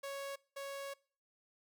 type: tone pair in turn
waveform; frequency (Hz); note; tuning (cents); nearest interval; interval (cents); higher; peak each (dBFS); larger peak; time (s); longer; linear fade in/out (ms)
sawtooth; 554.4 / 554.4; C#5 / C#5; 0 / 0; unison; 0; neither; -37 / -38; first; 0.03-0.36 / 0.56-0.94; second; 10
effects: noise-tail reverb RT60 0.5 s tail -24 dB re dry